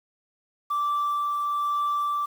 sine tone with tremolo, 1168 Hz, D6, 10 cents flat, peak -20 dBFS, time 0.7-2.26 s, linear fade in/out 10 ms, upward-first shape triangle, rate 1.1 Hz, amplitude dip 30%, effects tanh soft clip ceiling -21 dBFS + 8-bit

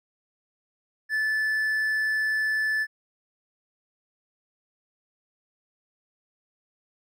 triangle tone, 1744 Hz, A6, 16 cents flat, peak -21 dBFS, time 1.09-2.87 s, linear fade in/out 50 ms, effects none

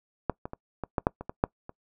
clicks, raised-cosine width 1 ms, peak -10 / -21 / -23 / -18 / -11 / -7 / -23 / -20 / -7 / -26 dBFS, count 10, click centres 0.297 / 0.455 / 0.534 / 0.837 / 0.982 / 1.069 / 1.21 / 1.295 / 1.439 / 1.694 s, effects noise-tail reverb RT60 0.1 s tail -24 dB re dry

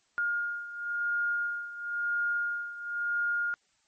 sine beating tone pair, 1418 / 1418.97 Hz, F6 / F6, +26 / +27 cents, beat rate 0.97 Hz, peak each -30 / -34 dBFS, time 0.18-3.54 s, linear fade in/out 0 ms, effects white hiss -70 dBFS RMS until 3.87 s + MP3 32 kbps

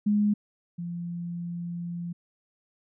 sine tone pair in turn, 207.7 / 172.51 Hz, G#3 / F3, 0 / -21 cents, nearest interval minor third, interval 321 cents, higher first, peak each -20 / -31 dBFS, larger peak first, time 0.06-0.34 / 0.78-2.13 s, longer second, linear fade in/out 10 ms, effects none

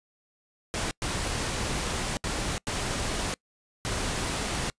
pink noise bursts at uneven times, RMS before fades -30 dBFS, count 5, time 0.74-0.91 / 1.02-2.17 / 2.24-2.58 / 2.67-3.34 / 3.85-4.7 s, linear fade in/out 0 ms, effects noise-tail reverb RT60 0.1 s tail -26 dB re dry + resampled to 22050 Hz

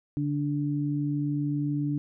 sine tone pair together, 144.6 / 291.9 Hz, D3 / D4, -27 / -10 cents, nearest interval octave, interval 1217 cents, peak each -28 dBFS, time 0.17-1.98 s, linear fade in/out 0 ms, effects none

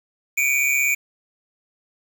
square tone pair together, 2283 / 2419 Hz, D7 / D#7, -50 / -49 cents, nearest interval minor second, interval 101 cents, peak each -21 dBFS, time 0.37-0.95 s, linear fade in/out 10 ms, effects 7-bit

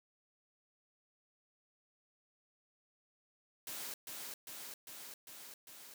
white noise with echo, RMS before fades -44 dBFS, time 3.67-3.94 s, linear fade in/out 2 ms, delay 400 ms, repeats 5, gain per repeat -2 dB, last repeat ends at 5.94 s, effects high-pass 150 Hz 12 dB/octave

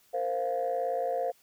sine chord, Bb suspended second, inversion none, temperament just, 466.2 / 524.4 / 699.2 Hz, Bb4 / C5 / F5, 0 / +4 / +2 cents, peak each -34 / -30 / -30 dBFS, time 0.13-1.32 s, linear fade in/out 20 ms, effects tanh soft clip ceiling -21 dBFS + white hiss -64 dBFS RMS until 1.42 s

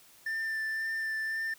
triangle tone with vibrato, 1780 Hz, A6, 20 cents sharp, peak -29 dBFS, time 0.26-1.54 s, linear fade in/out 5 ms, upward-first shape sine, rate 1.9 Hz, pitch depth 14 cents each way, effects white hiss -58 dBFS RMS until 1.58 s

